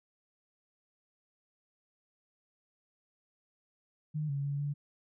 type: tone with pitch steps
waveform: sine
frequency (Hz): 152.2 / 140.2 / 142 / 144.4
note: D#3 / C#3 / C#3 / D3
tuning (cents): -38 / +20 / +42 / -29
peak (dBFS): -31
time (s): 4.14-4.74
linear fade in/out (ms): 20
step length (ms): 150
effects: none